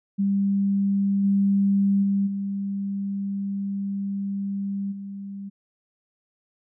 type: tone with level steps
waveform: sine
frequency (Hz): 198.1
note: G3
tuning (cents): +18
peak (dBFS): -19 / -17 / -19 / -25 / -32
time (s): 0.18-5.5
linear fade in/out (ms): 20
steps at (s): 1.23 / 2.02 / 2.26 / 4.91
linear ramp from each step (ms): 20
effects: none